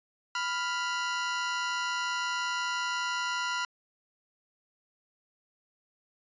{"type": "tone pair together", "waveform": "sawtooth", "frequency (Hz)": [988.4, 1396.9], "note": ["B5", "F6"], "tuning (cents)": [1, 0], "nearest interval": "tritone", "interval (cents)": 599, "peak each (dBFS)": [-29, -28], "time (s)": [0.35, 3.65], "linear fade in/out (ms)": 2, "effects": ["resampled to 16000 Hz"]}